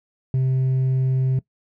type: tone with hard clipping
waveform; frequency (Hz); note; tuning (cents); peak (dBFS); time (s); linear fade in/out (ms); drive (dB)
triangle; 130.81; C3; 0; -16; 0.34-1.39; 2; 1
effects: noise-tail reverb RT60 0.1 s tail -20 dB re dry